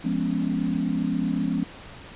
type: chord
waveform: sine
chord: C# dominant seventh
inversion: first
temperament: just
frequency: 173.24 / 207.9 / 249.5 / 277.2 Hz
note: E#3 / G#3 / B3 / C#4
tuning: -14 / +2 / +18 / 0 cents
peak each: -28 dBFS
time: 0.04-1.64 s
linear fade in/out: 10 ms
effects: pink hiss -43 dBFS RMS until 2.15 s + resampled to 8000 Hz